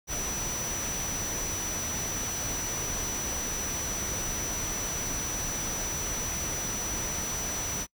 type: tone in noise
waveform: sine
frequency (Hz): 5920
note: F#8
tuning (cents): 0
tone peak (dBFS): -32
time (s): 0.07-7.87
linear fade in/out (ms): 50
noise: pink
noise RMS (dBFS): -35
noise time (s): 0.07-7.87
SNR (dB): 0
effects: noise-tail reverb RT60 0.1 s tail -25 dB re dry